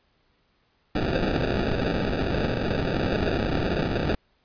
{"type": "noise with sample-and-hold", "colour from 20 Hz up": "white", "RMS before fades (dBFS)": -25, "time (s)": [0.95, 4.15], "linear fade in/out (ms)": 5, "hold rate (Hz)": 1050, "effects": ["pink hiss -67 dBFS RMS until 4.44 s", "resampled to 11025 Hz"]}